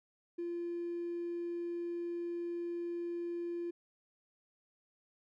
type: tone with hard clipping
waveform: triangle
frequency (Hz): 344.4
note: F4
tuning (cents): -24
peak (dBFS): -36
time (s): 0.38-3.71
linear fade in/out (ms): 10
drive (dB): 3
effects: none